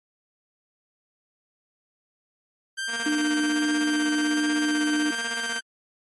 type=tone with vibrato; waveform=sawtooth; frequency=1568 Hz; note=G6; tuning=in tune; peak=-24 dBFS; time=2.77-5.61 s; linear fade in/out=20 ms; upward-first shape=triangle; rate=1.3 Hz; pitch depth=19 cents each way
type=tone with tremolo; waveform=5% pulse; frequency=233.1 Hz; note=A#3; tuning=in tune; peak=-19 dBFS; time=2.87-5.61 s; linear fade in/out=50 ms; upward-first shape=square; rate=16 Hz; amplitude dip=55%
type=tone; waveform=sine; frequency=300 Hz; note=D4; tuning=37 cents sharp; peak=-22 dBFS; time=3.06-5.11 s; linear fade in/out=5 ms
effects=MP3 48 kbps